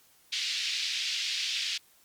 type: band-pass noise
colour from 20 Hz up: white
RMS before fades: -32 dBFS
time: 0.32-1.78 s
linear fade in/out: 10 ms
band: 2400 to 4800 Hz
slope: 24 dB/octave
effects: white hiss -62 dBFS RMS until 2.04 s + Opus 48 kbps